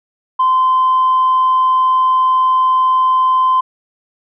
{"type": "tone", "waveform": "sine", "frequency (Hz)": 1033, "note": "C6", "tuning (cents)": -22, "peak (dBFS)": -8, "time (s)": [0.39, 3.61], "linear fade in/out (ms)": 10, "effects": ["tanh soft clip ceiling -6 dBFS"]}